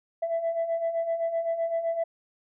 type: beating tone pair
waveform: sine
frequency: 659.3 / 667.1 Hz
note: E5 / E5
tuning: 0 / +20 cents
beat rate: 7.8 Hz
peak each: -31 / -25 dBFS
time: 0.22-2.04 s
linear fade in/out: 10 ms
effects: tanh soft clip ceiling -21 dBFS